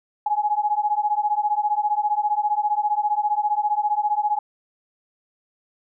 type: beating tone pair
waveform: sine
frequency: 830.6 / 845.6 Hz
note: G#5 / G#5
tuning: 0 / +31 cents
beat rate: 15 Hz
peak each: -22 dBFS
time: 0.26-4.39 s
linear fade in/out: 5 ms
effects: none